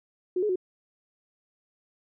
sine tone with pitch steps, 363.5 / 422.3 / 367.4 Hz, F#4 / G#4 / F#4, -31 / +29 / -12 cents, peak -23 dBFS, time 0.36-0.558 s, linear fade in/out 5 ms, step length 66 ms, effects none

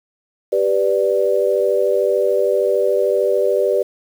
sine chord, G major, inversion none, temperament equal, 392 / 493.9 / 587.3 Hz, G4 / B4 / D5, 0 / 0 / 0 cents, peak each -18 / -18 / -18 dBFS, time 0.52-3.83 s, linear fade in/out 10 ms, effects 7-bit

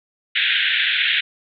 white band-pass noise, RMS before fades -19 dBFS, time 0.35-1.21 s, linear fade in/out 10 ms, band 1500 to 3700 Hz, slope 96 dB/octave, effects none

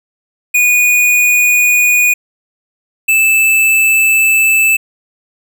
square tone pair in turn, 2460 / 2632 Hz, D#7 / E7, -20 / -3 cents, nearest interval minor second, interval 117 cents, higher second, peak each -8 dBFS, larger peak neither, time 0.54-2.14 / 3.08-4.77 s, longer second, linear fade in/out 10 ms, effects none

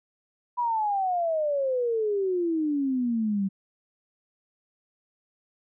sine exponential sweep, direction down, 987.8 to 190 Hz, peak -23 dBFS, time 0.57-3.49 s, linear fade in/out 20 ms, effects none

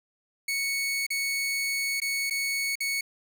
sawtooth tone with dropouts, 2217 Hz, C#7, in tune, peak -23 dBFS, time 0.48-3.01 s, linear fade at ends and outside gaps 5 ms, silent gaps 1.066-1.103 / 2.002-2.017 / 2.299-2.307 / 2.755-2.804 s, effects none

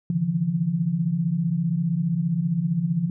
sine tone cluster, 140.7 / 156.3 / 171.6 Hz, C#3 / D#3 / F3, +26 / +8 / -30 cents, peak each -29 / -28 / -22 dBFS, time 0.1-3.1 s, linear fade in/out 2 ms, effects none

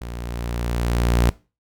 sawtooth tone with level ramp, 59 Hz, A#1, 22 cents sharp, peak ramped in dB -27 to -10 dBFS, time 0.01-1.3 s, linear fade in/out 5 ms, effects noise-tail reverb RT60 0.3 s tail -20 dB re dry

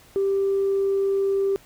sine tone, 392.6 Hz, G4, 3 cents sharp, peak -18 dBFS, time 0.16-1.56 s, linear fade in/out 0 ms, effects tanh soft clip ceiling -15 dBFS + pink hiss -52 dBFS RMS until 1.65 s

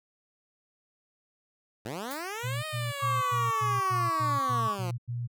10% pulse linear two-way sweep, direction up then down, 98.3 to 627 to 168.9 Hz, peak -26 dBFS, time 1.85-4.91 s, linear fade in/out 5 ms, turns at 2.65 s
blue noise with exponential decay, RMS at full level -38 dBFS, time 2.11-2.33 s, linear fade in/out 0 ms, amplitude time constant 47 ms
sine tone bursts, 120 Hz, B2, 49 cents flat, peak -30 dBFS, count 10, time 2.43-5.276 s, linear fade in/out 20 ms, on 200 ms, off 94 ms
sine tone with pitch glide, 1140 to 1130.2 Hz, C#6 to C#6, +48 to +33 cents, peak -26 dBFS, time 2.99-4.76 s, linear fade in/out 50 ms, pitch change -15 cents, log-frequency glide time 3.12-3.91 s
effects none

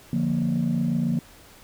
sine chord, Bb major, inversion first, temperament equal, 146.83 / 174.61 / 233.1 Hz, D3 / F3 / Bb3, 0 / 0 / 0 cents, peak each -26 / -24 / -23 dBFS, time 0.13-1.19 s, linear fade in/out 2 ms, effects tanh soft clip ceiling -16 dBFS + pink hiss -50 dBFS RMS until 1.63 s

